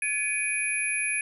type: tone cluster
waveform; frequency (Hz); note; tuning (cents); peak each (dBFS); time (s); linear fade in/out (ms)
sine; 1709 / 2290 / 2470 / 10980; G#6 / D7 / D#7 / F9; +49 / -44 / -13 / -31; -35 / -32 / -28 / -31; 0.02-1.21; 2
effects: none